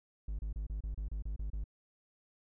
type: tone bursts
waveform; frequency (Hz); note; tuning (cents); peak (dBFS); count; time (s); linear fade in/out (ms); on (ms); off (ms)
triangle; 51.5; G#1; -14; -33; 10; 0.28-1.641; 5; 110; 29
effects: none